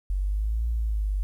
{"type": "exponential two-way sweep", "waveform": "sine", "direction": "up then down", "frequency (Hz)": [46.15, 58, 47.91], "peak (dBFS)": -23, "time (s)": [0.1, 1.23], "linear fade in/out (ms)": 0, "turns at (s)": 0.68, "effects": ["10-bit"]}